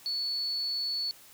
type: tone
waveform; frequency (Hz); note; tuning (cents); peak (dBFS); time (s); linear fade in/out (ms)
sine; 4429; C#8; -2; -29; 0.06-1.11; 0
effects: white hiss -54 dBFS RMS until 1.33 s